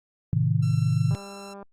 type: chord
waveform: sine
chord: A diminished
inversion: none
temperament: just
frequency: 110 / 132 / 158.4 Hz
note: A2 / C3 / Eb3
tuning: 0 / +16 / +31 cents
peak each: -24 dBFS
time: 0.33-1.15 s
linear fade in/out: 0 ms
type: tone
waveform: 5% pulse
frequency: 1347 Hz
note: E6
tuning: 37 cents sharp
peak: -30 dBFS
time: 0.62-1.54 s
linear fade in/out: 10 ms
type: click train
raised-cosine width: 1 ms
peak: -29 dBFS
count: 104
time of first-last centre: 1.11-1.628 s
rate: 199 Hz
effects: low-pass 7000 Hz 12 dB/octave + Opus 48 kbps